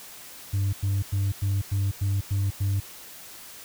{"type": "tone bursts", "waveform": "sine", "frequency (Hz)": 98.4, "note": "G2", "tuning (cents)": 7, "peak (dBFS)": -19, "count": 8, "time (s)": [0.53, 2.802], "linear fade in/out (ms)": 10, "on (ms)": 200, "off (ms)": 96, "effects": ["tanh soft clip ceiling -21 dBFS", "white hiss -44 dBFS RMS until 3.64 s"]}